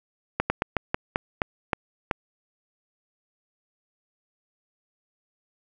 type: slowing click train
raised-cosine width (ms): 0.5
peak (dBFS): -7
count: 9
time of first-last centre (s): 0.4-2.112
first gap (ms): 100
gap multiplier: 1.21
effects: none